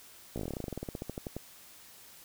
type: slowing click train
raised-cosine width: 2 ms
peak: -23 dBFS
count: 23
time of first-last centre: 0.36-1.366 s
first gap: 16 ms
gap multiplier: 1.09
effects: white hiss -54 dBFS RMS until 2.24 s